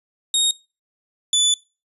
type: tone pair in turn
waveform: 25% pulse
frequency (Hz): 3734 / 3482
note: A#7 / A7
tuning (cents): +2 / -19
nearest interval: minor second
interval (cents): 121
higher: first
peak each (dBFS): -12 / -11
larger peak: second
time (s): 0.34-0.51 / 1.33-1.54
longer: second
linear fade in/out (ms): 2
effects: noise-tail reverb RT60 0.3 s tail -22 dB re dry + resampled to 32000 Hz